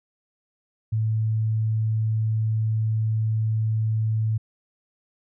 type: tone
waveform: sine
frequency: 110 Hz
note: A2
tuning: in tune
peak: -20 dBFS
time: 0.92-4.38 s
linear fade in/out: 10 ms
effects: none